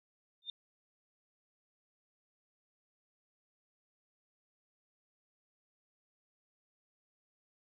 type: tone with exponential growth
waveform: sine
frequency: 3616 Hz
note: A7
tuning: 47 cents sharp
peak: -34 dBFS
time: 0.42-0.5 s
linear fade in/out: 2 ms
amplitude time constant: 16 ms
effects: none